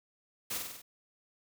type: noise with echo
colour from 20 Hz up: white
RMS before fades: -36 dBFS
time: 0.5-0.58 s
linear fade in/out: 10 ms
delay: 48 ms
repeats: 5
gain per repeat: -3 dB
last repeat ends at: 0.82 s
effects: none